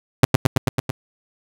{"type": "tone with echo", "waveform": "sawtooth", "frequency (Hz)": 130, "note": "C3", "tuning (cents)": -11, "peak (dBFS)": -3, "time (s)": [0.23, 0.25], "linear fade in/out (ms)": 5, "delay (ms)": 110, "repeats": 6, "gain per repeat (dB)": -2, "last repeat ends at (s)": 0.91, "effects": []}